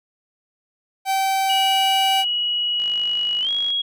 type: tone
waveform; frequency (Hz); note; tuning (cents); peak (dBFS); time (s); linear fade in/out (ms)
45% pulse; 773; G5; -24; -18; 1.05-2.25; 50
type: tone with pitch glide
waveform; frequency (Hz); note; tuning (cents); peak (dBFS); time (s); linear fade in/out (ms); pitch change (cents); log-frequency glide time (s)
sine; 2914 to 3309; F#7 to G#7; -27 to -7; -19; 1.49-3.82; 10; +220; 3.4-3.5
type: click train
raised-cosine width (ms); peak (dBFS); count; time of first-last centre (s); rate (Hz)
0.2; -22; 47; 2.8-3.704; 50.9
effects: none

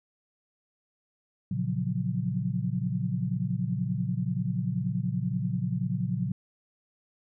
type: chord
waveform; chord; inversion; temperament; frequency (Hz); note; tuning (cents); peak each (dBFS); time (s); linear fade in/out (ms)
sine; Gb major seventh; first; equal; 116.54 / 138.59 / 174.61 / 185; Bb2 / Db3 / F3 / Gb3; 0 / 0 / 0 / 0; -32; 1.51-6.32; 5
effects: none

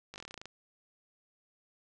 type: slowing click train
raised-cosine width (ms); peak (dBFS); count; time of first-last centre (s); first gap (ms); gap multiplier
0.2; -27; 12; 0.14-0.456; 19; 1.08
effects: resampled to 22050 Hz

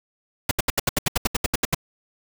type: noise bursts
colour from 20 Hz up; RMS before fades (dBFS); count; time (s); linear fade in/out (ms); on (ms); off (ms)
pink; -20; 14; 0.49-1.747; 5; 22; 73
effects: none

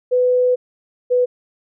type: tone pair in turn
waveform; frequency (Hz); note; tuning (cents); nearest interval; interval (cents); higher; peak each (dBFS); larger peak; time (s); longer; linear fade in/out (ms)
sine; 499.2 / 496; B4 / B4; +19 / +7; unison; 12; first; -12; neither; 0.11-0.56 / 1.1-1.26; first; 20
effects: none

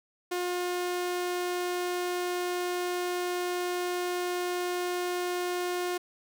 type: tone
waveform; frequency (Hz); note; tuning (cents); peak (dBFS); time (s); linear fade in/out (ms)
sawtooth; 357; F4; +38; -25; 0.31-5.98; 10
effects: none

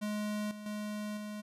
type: tone with level steps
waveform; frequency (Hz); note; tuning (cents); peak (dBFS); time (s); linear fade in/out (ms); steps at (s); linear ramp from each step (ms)
square; 210; G#3; +19; -34 / -44 / -37 / -40; 0.01-1.42; 20; 0.51 / 0.66 / 1.17; 2
effects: resampled to 32000 Hz

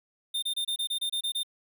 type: tone bursts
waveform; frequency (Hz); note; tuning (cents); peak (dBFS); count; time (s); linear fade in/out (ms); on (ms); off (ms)
square; 3622; A7; +49; -28; 10; 0.34-1.433; 10; 85; 27
effects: none

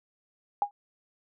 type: tone with exponential decay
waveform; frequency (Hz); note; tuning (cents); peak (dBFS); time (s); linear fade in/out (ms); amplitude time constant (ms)
sine; 816; G#5; -31; -18; 0.62-0.71; 1; 18
effects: none

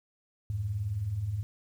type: beating tone pair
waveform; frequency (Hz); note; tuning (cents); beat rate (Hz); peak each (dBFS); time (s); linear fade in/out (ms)
sine; 85.3 / 104.3; F2 / G#2; -40 / +8; 19; -38 / -30; 0.5-1.43; 0
effects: 10-bit

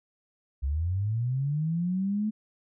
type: linear sweep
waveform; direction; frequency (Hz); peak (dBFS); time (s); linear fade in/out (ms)
sine; up; 64.2 to 218; -25; 0.62-2.31; 20
effects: none

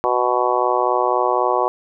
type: harmonic tone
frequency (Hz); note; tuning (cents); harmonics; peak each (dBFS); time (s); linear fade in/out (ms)
123.9; B2; +6; 3 / 4 / 5 / 6 / 7 / 8 / 9; -23 / -23 / -23 / -23 / -23 / -23 / -23; 0.04-1.68; 0
effects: none

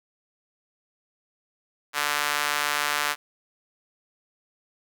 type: tone with high-pass filter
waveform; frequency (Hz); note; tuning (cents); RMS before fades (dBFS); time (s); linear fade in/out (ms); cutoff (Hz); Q
sawtooth; 146.83; D3; 0; -26; 1.93-3.16; 50; 1300; 1.2
effects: none

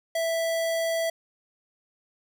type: tone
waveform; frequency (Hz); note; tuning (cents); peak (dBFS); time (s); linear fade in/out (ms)
square; 659.3; E5; 0; -25; 0.15-1.1; 5
effects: none

